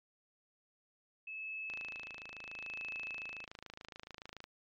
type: tone with tremolo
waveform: sine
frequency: 2600 Hz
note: E7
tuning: 24 cents flat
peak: -39 dBFS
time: 1.27-3.45 s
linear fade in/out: 5 ms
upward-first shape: sine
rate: 0.74 Hz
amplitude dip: 65%
type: click train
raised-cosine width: 0.2 ms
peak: -29 dBFS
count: 75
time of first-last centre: 1.7-4.441 s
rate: 27 Hz
effects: low-pass 5000 Hz 12 dB/octave + MP3 96 kbps